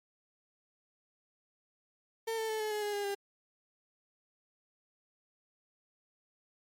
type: tone with pitch steps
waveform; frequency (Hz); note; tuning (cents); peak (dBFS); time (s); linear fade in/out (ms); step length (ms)
35% pulse; 451.8 / 444 / 436.4 / 428.9 / 421.5 / 414.3 / 407.2 / 400.2; A4 / A4 / A4 / A4 / G#4 / G#4 / G#4 / G4; +46 / +16 / -14 / -44 / +26 / -4 / -34 / +36; -31; 2.27-3.15; 10; 110
effects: MP3 64 kbps